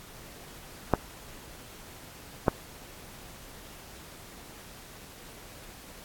clicks, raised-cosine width 1 ms, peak -5 dBFS, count 2, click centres 0.937 / 2.482 s, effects pink hiss -48 dBFS RMS until 6.04 s + AAC 64 kbps

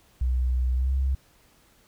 sine tone with pitch glide, 62.8 to 66.53 Hz, B1 to C2, +30 to +29 cents, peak -21 dBFS, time 0.21-1.15 s, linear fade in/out 5 ms, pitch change +99 cents, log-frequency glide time 0.75-0.92 s, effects pink hiss -60 dBFS RMS until 1.87 s

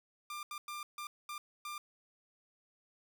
sawtooth tone bursts at uneven times, 1193 Hz, D6, 27 cents sharp, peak -37 dBFS, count 6, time 0.3-0.43 / 0.51-0.58 / 0.68-0.83 / 0.98-1.07 / 1.29-1.38 / 1.65-1.78 s, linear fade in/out 2 ms, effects none

